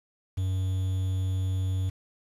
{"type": "tone with quantisation", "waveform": "triangle", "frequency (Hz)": 94, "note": "F#2", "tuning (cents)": 28, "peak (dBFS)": -23, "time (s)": [0.37, 1.9], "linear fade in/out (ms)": 10, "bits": 8, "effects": ["resampled to 32000 Hz"]}